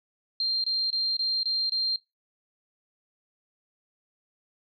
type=tone bursts; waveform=sine; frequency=4180 Hz; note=C8; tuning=2 cents flat; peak=-24 dBFS; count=6; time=0.4-1.96 s; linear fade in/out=2 ms; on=240 ms; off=24 ms; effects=noise-tail reverb RT60 0.2 s tail -20 dB re dry